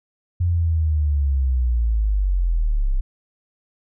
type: linear sweep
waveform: sine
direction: down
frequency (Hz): 88.7 to 31.04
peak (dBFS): -16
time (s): 0.4-3.01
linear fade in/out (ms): 10
effects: none